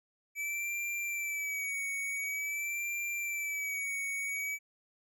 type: tone with vibrato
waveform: square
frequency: 2300 Hz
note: D7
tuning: 37 cents flat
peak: -34 dBFS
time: 0.35-4.59 s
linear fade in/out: 50 ms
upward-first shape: sine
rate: 0.47 Hz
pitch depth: 52 cents each way
effects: none